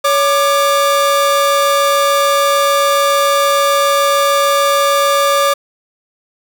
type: tone pair together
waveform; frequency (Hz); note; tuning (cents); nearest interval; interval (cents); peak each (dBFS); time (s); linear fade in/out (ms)
45% pulse; 562.1 / 1191; C#5 / D6; +24 / +24; octave + minor second; 1300; -13; 0.04-5.54; 10
effects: none